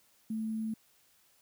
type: tone with sample-and-hold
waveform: sine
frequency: 220 Hz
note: A3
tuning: in tune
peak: -32 dBFS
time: 0.3-0.74 s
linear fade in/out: 5 ms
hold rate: 11025 Hz
effects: white hiss -67 dBFS RMS until 1.41 s